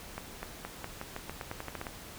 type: accelerating click train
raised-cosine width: 0.5 ms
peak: -22 dBFS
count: 14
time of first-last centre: 0.18-1.868 s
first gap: 250 ms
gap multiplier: 0.88
effects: pink hiss -47 dBFS RMS until 2.18 s